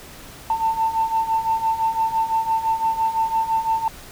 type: beating tone pair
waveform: sine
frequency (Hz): 891 / 896.9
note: A5 / A5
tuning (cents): +22 / +33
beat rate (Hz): 5.9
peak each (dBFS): -23 / -19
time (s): 0.5-3.88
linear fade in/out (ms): 2
effects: tanh soft clip ceiling -11 dBFS + pink hiss -41 dBFS RMS until 4.11 s